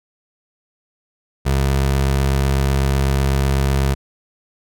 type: tone with vibrato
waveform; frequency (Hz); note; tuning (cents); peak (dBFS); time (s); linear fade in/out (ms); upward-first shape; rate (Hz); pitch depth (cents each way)
25% pulse; 68; C#2; -33; -11; 1.45-3.95; 20; sine; 16; 23
effects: none